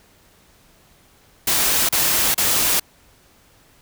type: noise bursts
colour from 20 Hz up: white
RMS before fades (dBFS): -18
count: 3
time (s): 1.47-2.798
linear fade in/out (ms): 5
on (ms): 420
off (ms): 34
effects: pink hiss -54 dBFS RMS until 3.81 s